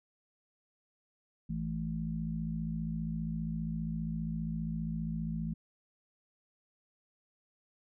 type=harmonic tone; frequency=55 Hz; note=A1; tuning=in tune; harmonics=1 / 3 / 4; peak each=-41 / -35 / -38 dBFS; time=1.49-5.54 s; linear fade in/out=10 ms; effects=none